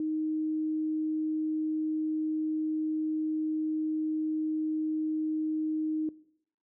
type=tone; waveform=sine; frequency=311.6 Hz; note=D#4; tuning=3 cents sharp; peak=-28 dBFS; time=0-6.09 s; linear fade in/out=2 ms; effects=noise-tail reverb RT60 0.7 s tail -20 dB re dry